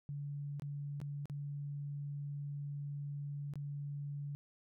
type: tone with dropouts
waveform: sine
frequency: 143.5 Hz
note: D3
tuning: 40 cents flat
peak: -39 dBFS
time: 0.09-4.35 s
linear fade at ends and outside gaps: 0 ms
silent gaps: 0.597-0.621 / 1.002-1.015 / 1.256-1.298 / 3.537-3.556 s
effects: none